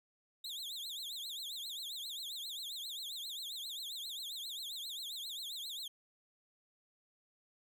40% pulse tone with vibrato, 3678 Hz, A#7, 24 cents flat, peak -40 dBFS, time 0.44-5.88 s, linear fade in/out 5 ms, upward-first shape triangle, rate 7.5 Hz, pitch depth 260 cents each way, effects none

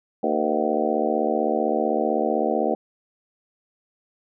harmonic tone with a mistuned harmonic, 75.8 Hz, D#2, 45 cents flat, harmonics 3 / 4 / 5 / 6 / 7 / 8 / 9 / 10, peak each -28 / -28 / -28 / -28 / -28 / -28 / -28 / -28 dBFS, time 0.23-2.75 s, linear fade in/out 5 ms, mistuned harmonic 7, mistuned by -66 cents, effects none

